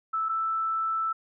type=tone pair in turn; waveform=sine; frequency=1314 / 1321.3 Hz; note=E6 / E6; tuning=-6 / +4 cents; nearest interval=unison; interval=10 cents; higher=second; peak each=-25 dBFS; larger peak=neither; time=0.13-0.29 / 0.29-1.13 s; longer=second; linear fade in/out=10 ms; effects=none